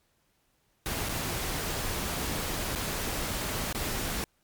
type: noise with dropouts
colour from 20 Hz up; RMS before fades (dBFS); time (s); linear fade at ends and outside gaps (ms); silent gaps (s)
pink; -32; 0.86-4.24; 0; 1.088-1.093 / 2.751-2.758 / 3.727-3.748
effects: pink hiss -71 dBFS RMS until 4.43 s + MP3 96 kbps

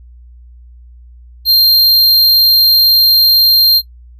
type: tone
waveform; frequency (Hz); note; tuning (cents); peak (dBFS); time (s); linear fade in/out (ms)
square; 4186; C8; 0; -6; 1.45-3.82; 50
effects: noise-tail reverb RT60 0.1 s tail -21 dB re dry + added 60 Hz sine -35 dBFS peak until 4.19 s

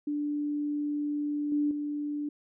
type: tone with level steps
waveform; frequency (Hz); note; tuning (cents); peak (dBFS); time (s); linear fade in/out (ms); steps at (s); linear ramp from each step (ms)
sine; 293.7; D4; 0; -28 / -24 / -30; 0.07-2.29; 5; 1.52 / 1.71; 2
effects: none

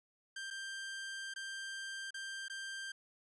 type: tone with dropouts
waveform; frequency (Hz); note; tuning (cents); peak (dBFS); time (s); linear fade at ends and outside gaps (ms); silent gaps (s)
sawtooth; 1580; G6; +13; -38; 0.36-2.92; 5; 0.504-0.508 / 1.339-1.36 / 2.107-2.142 / 2.483-2.498
effects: resampled to 22050 Hz

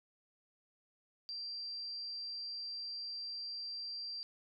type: tone with amplitude modulation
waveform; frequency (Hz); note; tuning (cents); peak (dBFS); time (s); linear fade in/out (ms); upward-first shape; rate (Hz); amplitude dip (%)
sine; 4716; D8; +6; -39; 1.29-4.23; 0; sine; 214; 25
effects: none

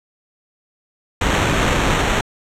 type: noise with sample-and-hold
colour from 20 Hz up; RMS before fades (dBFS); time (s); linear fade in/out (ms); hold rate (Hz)
pink; -17; 1.21-2.21; 5; 4900
effects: low-pass 8000 Hz 12 dB/octave

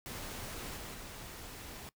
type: noise with level steps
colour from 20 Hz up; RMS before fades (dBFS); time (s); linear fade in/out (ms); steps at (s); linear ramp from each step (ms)
pink; -43 / -45 / -47; 0.06-1.89; 0; 0.76 / 0.94; 2
effects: noise-tail reverb RT60 0.1 s tail -21 dB re dry

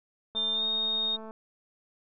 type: tone with pitch glide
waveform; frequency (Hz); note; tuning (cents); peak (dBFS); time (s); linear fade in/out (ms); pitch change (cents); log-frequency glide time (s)
sine; 3600 to 3705; A7 to A#7; +39 to -11; -26; 0.35-1.17; 20; +50; 0.53-0.64
type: click train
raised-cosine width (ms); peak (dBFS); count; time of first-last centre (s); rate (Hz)
1; -31; 212; 0.35-1.309; 220
effects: none

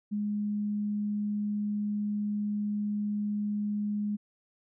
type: tone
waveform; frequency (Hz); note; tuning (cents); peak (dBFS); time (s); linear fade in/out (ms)
sine; 207.7; G#3; 0; -28; 0.11-4.17; 20
effects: none

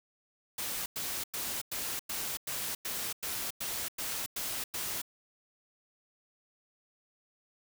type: noise bursts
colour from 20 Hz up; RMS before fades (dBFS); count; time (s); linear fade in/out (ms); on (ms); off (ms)
white; -36; 12; 0.58-5.018; 5; 280; 98
effects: none

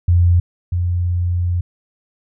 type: tone pair in turn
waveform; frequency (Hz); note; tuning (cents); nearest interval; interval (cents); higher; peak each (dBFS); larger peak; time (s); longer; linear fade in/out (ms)
sine; 87.31 / 88.17; F2 / F2; 0 / +17; unison; 17; second; -9 / -15; first; 0.08-0.4 / 0.72-1.61; second; 5
effects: none

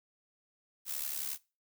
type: noise with amplitude modulation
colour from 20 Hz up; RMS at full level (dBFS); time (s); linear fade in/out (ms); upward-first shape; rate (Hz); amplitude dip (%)
blue; -34; 0.85-1.38; 50; sine; 71.1; 75
effects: noise-tail reverb RT60 0.3 s tail -21 dB re dry

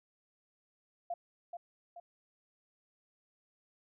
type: tone with echo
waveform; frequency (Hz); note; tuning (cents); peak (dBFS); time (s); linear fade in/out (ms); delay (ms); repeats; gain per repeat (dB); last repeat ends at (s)
sine; 693; F5; -14; -34; 1.1-1.14; 5; 430; 2; -6; 2
effects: none

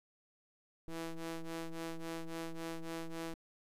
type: ring-modulated tone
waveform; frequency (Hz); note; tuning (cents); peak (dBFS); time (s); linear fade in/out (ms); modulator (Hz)
sawtooth; 164.81; E3; 0; -33; 0.88-3.34; 0; 163
effects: resampled to 32000 Hz + 12-bit

